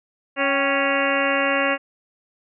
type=harmonic tone with a mistuned harmonic; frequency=277.2 Hz; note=C#4; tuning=in tune; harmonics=1 / 2 / 3 / 4 / 5 / 6 / 7 / 8 / 9 / 10; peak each=-27 / -23 / -30 / -27 / -29 / -27 / -27 / -29 / -32 / -27 dBFS; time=0.36-1.78 s; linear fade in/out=50 ms; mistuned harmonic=3; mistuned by=-91 cents; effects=none